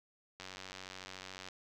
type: click train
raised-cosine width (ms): 0.2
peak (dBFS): -28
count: 103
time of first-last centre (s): 0.4-1.486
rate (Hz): 93.9
effects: none